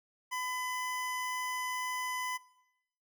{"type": "tone", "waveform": "25% pulse", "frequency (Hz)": 1006, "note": "B5", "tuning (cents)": 32, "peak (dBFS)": -30, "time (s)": [0.31, 2.38], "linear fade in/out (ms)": 20, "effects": ["noise-tail reverb RT60 0.9 s tail -21 dB re dry"]}